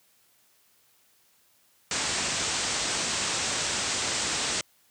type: low-pass noise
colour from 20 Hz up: white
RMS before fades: -29 dBFS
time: 1.91-4.61 s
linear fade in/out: 2 ms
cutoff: 8500 Hz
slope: 96 dB/octave
effects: white hiss -64 dBFS RMS until 4.9 s + high-pass 60 Hz 12 dB/octave